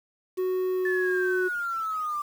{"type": "tone with pitch glide", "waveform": "triangle", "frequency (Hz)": [370, 366.8], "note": ["F#4", "F#4"], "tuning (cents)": [0, -15], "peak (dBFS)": -22, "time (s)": [0.37, 1.49], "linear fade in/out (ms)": 20, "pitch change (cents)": -15, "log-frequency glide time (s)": [0.73, 1.11]}
{"type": "exponential sweep", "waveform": "sine", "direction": "down", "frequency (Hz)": [1760, 1174.7], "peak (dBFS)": -27, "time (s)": [0.85, 2.22], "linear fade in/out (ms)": 5}
{"effects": ["8-bit"]}